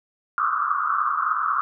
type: band-pass noise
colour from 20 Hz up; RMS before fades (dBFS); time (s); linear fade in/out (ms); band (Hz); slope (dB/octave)
pink; -23; 0.38-1.61; 0; 1100 to 1400; 96
effects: none